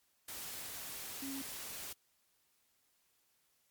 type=tone in noise; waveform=sine; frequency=272.2 Hz; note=C#4; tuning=31 cents flat; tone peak=-41 dBFS; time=1.22-1.42 s; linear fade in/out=5 ms; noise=white; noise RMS=-45 dBFS; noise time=0.28-1.93 s; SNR=+1 dB; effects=white hiss -75 dBFS RMS until 3.7 s + MP3 96 kbps